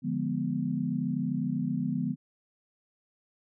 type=chord; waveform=sine; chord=D diminished seventh; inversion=none; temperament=equal; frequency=146.83 / 174.61 / 207.7 / 246.9 Hz; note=D3 / F3 / Ab3 / Cb4; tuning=0 / 0 / 0 / 0 cents; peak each=-34 / -33 / -34 / -31 dBFS; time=0.02-2.16 s; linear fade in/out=50 ms; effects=none